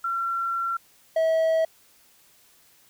sine / triangle tone pair in turn, 1362 / 646.3 Hz, F6 / E5, -44 / -34 cents, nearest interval octave + minor second, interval 1290 cents, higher first, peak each -24 / -17 dBFS, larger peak second, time 0.04-0.77 / 1.16-1.65 s, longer first, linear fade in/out 5 ms, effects white hiss -58 dBFS RMS until 2.89 s

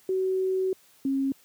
sine tone pair in turn, 376.6 / 271.1 Hz, F#4 / C#4, +31 / -38 cents, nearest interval tritone, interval 569 cents, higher first, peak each -23 dBFS, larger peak neither, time 0.09-0.73 / 1.05-1.32 s, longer first, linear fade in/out 2 ms, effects white hiss -59 dBFS RMS until 1.44 s + high-pass 80 Hz 12 dB/octave

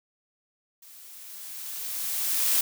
blue noise with level ramp, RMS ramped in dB -50 to -22 dBFS, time 0.82-2.61 s, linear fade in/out 5 ms, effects none

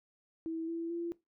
sine tone with pitch steps, 325.9 / 333.1 / 340.5 Hz, E4 / E4 / F4, -20 / +18 / -44 cents, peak -34 dBFS, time 0.46-1.12 s, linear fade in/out 0 ms, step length 220 ms, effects noise-tail reverb RT60 0.2 s tail -19 dB re dry

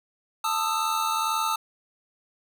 square tone cluster, 888 / 1235 / 1317 Hz, A5 / D#6 / E6, +16 / -13 / -2 cents, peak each -29 dBFS, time 0.44-1.56 s, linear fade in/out 5 ms, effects none

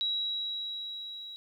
sine tone with level ramp, 3875 Hz, B7, 34 cents flat, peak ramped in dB -27 to -41 dBFS, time 0.01-1.36 s, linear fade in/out 0 ms, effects 11-bit

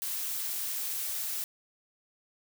blue noise, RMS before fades -34 dBFS, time 0.02-1.44 s, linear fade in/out 0 ms, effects none

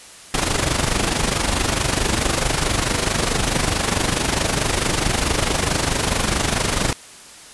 pink noise with amplitude modulation, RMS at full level -17 dBFS, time 0.34-6.93 s, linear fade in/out 2 ms, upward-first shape sine, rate 24.6 Hz, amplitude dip 65%, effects white hiss -41 dBFS RMS until 7.53 s + resampled to 24000 Hz

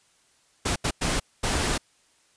pink noise bursts at uneven times, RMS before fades -25 dBFS, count 4, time 0.65-0.76 / 0.84-0.91 / 1.01-1.2 / 1.43-1.78 s, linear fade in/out 10 ms, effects white hiss -63 dBFS RMS until 2.36 s + resampled to 22050 Hz

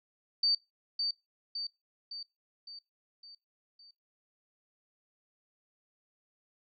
sine tone with echo, 4600 Hz, D8, 37 cents flat, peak -24 dBFS, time 0.43-0.55 s, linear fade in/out 5 ms, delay 560 ms, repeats 6, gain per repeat -5 dB, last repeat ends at 3.91 s, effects noise-tail reverb RT60 0.2 s tail -21 dB re dry

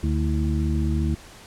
harmonic tone with a mistuned harmonic, 74.8 Hz, D2, 32 cents sharp, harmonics 1 / 2 / 3 / 4, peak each -22 / -27 / -28 / -30 dBFS, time 0.03-1.15 s, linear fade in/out 5 ms, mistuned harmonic 4, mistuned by +150 cents, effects pink hiss -45 dBFS RMS until 1.46 s + low-pass 10000 Hz 12 dB/octave

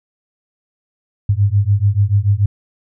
sine beating tone pair, 98 / 104.9 Hz, G2 / G#2, 0 / +18 cents, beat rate 6.9 Hz, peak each -14 dBFS, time 1.29-2.46 s, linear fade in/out 5 ms, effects none

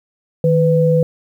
sine tone pair together, 157.21 / 499.5 Hz, D#3 / B4, +18 / +20 cents, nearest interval octave + minor sixth, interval 2002 cents, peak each -13 dBFS, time 0.44-1.03 s, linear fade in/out 2 ms, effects 8-bit

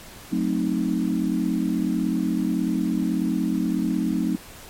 sine chord, F# diminished seventh, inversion none, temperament equal with one note detuned, 183.61 / 220 / 261.6 / 311.1 Hz, F#3 / A3 / C4 / Eb4, -13 / 0 / 0 / 0 cents, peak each -26 dBFS, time 0.31-4.37 s, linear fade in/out 20 ms, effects pink hiss -43 dBFS RMS until 4.69 s + MP3 64 kbps

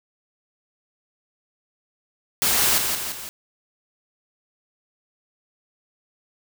white noise with echo, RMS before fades -20 dBFS, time 2.42-2.78 s, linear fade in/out 0 ms, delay 170 ms, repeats 3, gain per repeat -5 dB, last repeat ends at 3.29 s, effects none

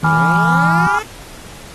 10% pulse linear sweep, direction up, 61.74 to 440 Hz, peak -18 dBFS, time 0.02-1.03 s, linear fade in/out 5 ms
sine tone with pitch glide, 160 to 166.99 Hz, D#3 to E3, +49 to +23 cents, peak -14 dBFS, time 0.03-0.87 s, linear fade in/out 2 ms, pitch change +74 cents, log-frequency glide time 0.16-0.22 s
sine chord, G# diminished seventh, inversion none, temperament equal, 830.6 / 987.8 / 1174.7 / 1396.9 Hz, G#5 / B5 / D6 / F6, 0 / 0 / 0 / 0 cents, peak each -17 / -20 / -22 / -16 dBFS, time 0.04-0.99 s, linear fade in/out 5 ms
click train, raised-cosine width 0.3 ms, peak -15 dBFS, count 4, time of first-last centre 0.07-0.942 s, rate 3.44 Hz
effects pink hiss -37 dBFS RMS until 1.74 s + AAC 32 kbps

